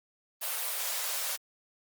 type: high-pass noise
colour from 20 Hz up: white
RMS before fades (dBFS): -33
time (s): 0.41-1.37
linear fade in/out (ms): 20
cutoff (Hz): 490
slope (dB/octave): 48
effects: Opus 32 kbps

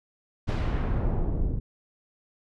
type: noise with low-pass filter sweep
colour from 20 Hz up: brown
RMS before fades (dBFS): -26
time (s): 0.47-1.6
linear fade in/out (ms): 20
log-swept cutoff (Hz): 5300 to 260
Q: 0.8
effects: none

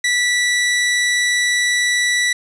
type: tone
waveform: sawtooth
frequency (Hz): 1959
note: B6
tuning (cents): -15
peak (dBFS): -11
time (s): 0.04-2.33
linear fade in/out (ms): 5
effects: resampled to 22050 Hz + 7-bit

